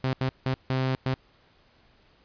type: tone bursts at uneven times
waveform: sawtooth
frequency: 130.81 Hz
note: C3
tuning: in tune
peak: -20 dBFS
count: 5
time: 0.04-0.13 / 0.21-0.29 / 0.46-0.54 / 0.7-0.95 / 1.06-1.14 s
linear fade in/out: 0 ms
effects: pink hiss -61 dBFS RMS until 2.24 s + resampled to 11025 Hz